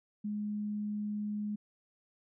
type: tone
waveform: sine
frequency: 208.9 Hz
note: G#3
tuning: 10 cents sharp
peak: -33 dBFS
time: 0.24-1.56 s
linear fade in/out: 10 ms
effects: none

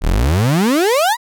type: exponential sweep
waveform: 35% pulse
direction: up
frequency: 32.97 to 1006 Hz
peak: -10 dBFS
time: 0.01-1.17 s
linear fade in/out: 50 ms
effects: none

